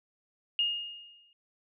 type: tone with exponential decay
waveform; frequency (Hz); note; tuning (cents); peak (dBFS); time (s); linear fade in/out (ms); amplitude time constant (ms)
sine; 2845; F7; +31; -23; 0.59-1.33; 1; 160
effects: none